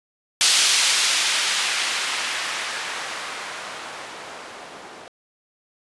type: noise with low-pass filter sweep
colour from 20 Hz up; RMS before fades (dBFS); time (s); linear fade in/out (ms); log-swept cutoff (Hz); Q
violet; -24; 0.41-5.08; 0; 4200 to 530; 0.73
effects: resampled to 24000 Hz